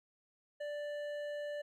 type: tone with hard clipping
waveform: triangle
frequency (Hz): 587.3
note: D5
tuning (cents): 0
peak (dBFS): -40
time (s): 0.6-1.62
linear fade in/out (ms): 10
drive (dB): 13
effects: none